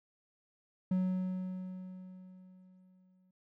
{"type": "tone with exponential decay", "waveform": "triangle", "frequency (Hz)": 185, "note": "F#3", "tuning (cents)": 0, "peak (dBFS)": -25, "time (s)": [0.91, 3.31], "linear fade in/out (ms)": 5, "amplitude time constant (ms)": 520, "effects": []}